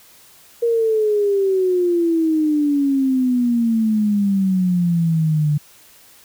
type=exponential sweep; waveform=sine; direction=down; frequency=472.8 to 146.4 Hz; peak=-14 dBFS; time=0.62-5.58 s; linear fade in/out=10 ms; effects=white hiss -48 dBFS RMS until 6.24 s